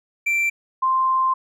triangle / sine tone pair in turn, 2349 / 1046.4 Hz, D7 / C6, 0 / 0 cents, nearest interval octave + major second, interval 1400 cents, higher first, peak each -16 dBFS, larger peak neither, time 0.26-0.5 / 0.82-1.34 s, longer second, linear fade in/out 10 ms, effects none

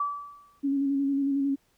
sine tone with exponential decay, 1154 Hz, D6, 31 cents flat, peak -23 dBFS, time 0-0.6 s, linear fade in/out 5 ms, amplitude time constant 130 ms
sine tone with vibrato, 277.2 Hz, C#4, in tune, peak -23 dBFS, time 0.63-1.56 s, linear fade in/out 20 ms, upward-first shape square, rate 11 Hz, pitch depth 23 cents each way
effects pink hiss -68 dBFS RMS until 1.77 s

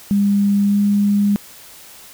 sine tone with pitch glide, 201.5 to 203.5 Hz, G3 to G#3, +48 to -35 cents, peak -12 dBFS, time 0.11-1.36 s, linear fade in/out 0 ms, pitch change +17 cents, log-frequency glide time 0.63-0.77 s, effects white hiss -41 dBFS RMS until 2.13 s

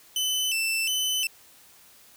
sawtooth tone with vibrato, 2840 Hz, F7, 28 cents sharp, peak -21 dBFS, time 0.16-1.27 s, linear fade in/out 2 ms, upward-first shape square, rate 1.4 Hz, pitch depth 110 cents each way, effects white hiss -54 dBFS RMS until 2.16 s

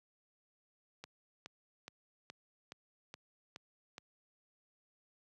click train, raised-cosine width 0.2 ms, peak -29 dBFS, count 8, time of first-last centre 1.04-3.981 s, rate 2.38 Hz, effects high-pass 100 Hz 12 dB/octave

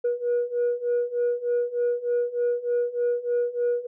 sine beating tone pair, 480.6 / 483.9 Hz, B4 / B4, -47 / -35 cents, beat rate 3.3 Hz, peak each -25 / -23 dBFS, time 0.04-3.87 s, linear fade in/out 10 ms, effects tanh soft clip ceiling -18 dBFS

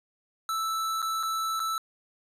square tone with dropouts, 1318.5 Hz, E6, in tune, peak -28 dBFS, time 0.49-1.78 s, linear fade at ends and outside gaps 1 ms, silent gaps 1.019-1.026 / 1.229-1.233 / 1.595-1.601 s, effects resampled to 32000 Hz

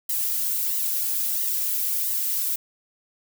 violet noise with flanger, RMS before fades -25 dBFS, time 0.09-2.56 s, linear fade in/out 5 ms, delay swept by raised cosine 1 to 3.1 ms, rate 1.5 Hz, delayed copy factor +0.85, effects none

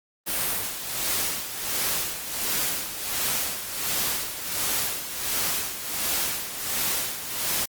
white noise with tremolo, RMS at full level -25 dBFS, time 0.26-7.66 s, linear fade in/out 20 ms, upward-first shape sine, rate 1.4 Hz, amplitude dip 65%, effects Opus 32 kbps

